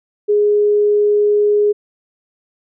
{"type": "tone", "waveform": "sine", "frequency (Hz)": 415.3, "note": "G#4", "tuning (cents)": 0, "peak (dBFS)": -10, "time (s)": [0.28, 1.73], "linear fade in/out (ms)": 20, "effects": []}